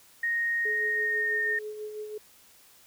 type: tone with pitch glide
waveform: sine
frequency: 1863 to 1834.2 Hz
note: A#6 to A#6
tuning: -2 to -29 cents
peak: -25 dBFS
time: 0.23-1.59 s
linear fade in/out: 5 ms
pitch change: -27 cents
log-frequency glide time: 0.87-1.43 s
type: tone with tremolo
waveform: sine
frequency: 425.5 Hz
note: G#4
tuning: 42 cents sharp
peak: -33 dBFS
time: 0.65-2.18 s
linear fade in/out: 5 ms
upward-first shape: sine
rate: 6.1 Hz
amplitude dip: 45%
effects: white hiss -57 dBFS RMS until 2.86 s